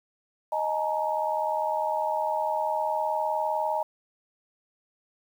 sine chord, D# suspended fourth, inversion none, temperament equal with one note detuned, 622.3 / 852.5 / 932.3 Hz, D#5 / G#5 / A#5, 0 / +45 / 0 cents, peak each -29 dBFS, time 0.52-3.83 s, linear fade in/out 5 ms, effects 9-bit

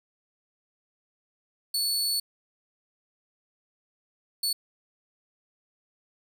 sawtooth tone bursts at uneven times, 4435 Hz, C#8, in tune, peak -22 dBFS, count 2, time 1.74-2.2 / 4.43-4.53 s, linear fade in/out 5 ms, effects none

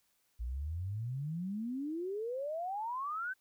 sine exponential sweep, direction up, 55.7 to 1568 Hz, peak -35 dBFS, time 0.39-3.34 s, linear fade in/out 20 ms, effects white hiss -75 dBFS RMS until 3.4 s

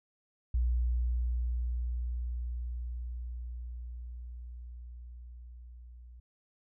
sine tone with level ramp, 60.2 Hz, B1, 44 cents flat, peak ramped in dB -25 to -48 dBFS, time 0.54-6.2 s, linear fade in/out 5 ms, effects none

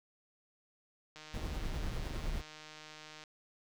click train, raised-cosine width 0.2 ms, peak -33 dBFS, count 321, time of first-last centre 1.16-3.238 s, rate 154 Hz
brown noise with tremolo, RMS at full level -36 dBFS, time 1.33-2.42 s, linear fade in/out 20 ms, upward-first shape sine, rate 9.9 Hz, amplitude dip 35%
effects none

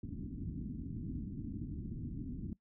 white low-pass noise, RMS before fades -42 dBFS, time 0.03-2.53 s, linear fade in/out 2 ms, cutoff 290 Hz, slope 48 dB/octave, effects noise-tail reverb RT60 0.1 s tail -20 dB re dry

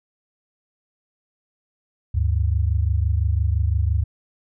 sine tone pair together, 73.42 / 99.3 Hz, D2 / G2, 0 / +23 cents, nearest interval perfect fourth, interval 523 cents, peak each -19 / -21 dBFS, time 2.14-4.04 s, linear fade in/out 10 ms, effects none

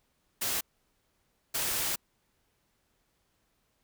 white noise bursts at uneven times, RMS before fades -31 dBFS, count 2, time 0.41-0.61 / 1.54-1.96 s, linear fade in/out 10 ms, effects pink hiss -74 dBFS RMS until 3.83 s

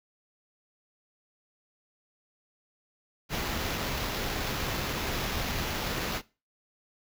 pink noise with sample-and-hold, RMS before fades -32 dBFS, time 3.29-6.22 s, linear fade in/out 50 ms, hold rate 8820 Hz, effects noise-tail reverb RT60 0.3 s tail -20 dB re dry

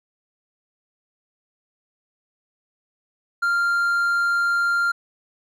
triangle tone, 1393 Hz, F6, 5 cents flat, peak -16 dBFS, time 3.42-4.92 s, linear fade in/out 10 ms, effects none

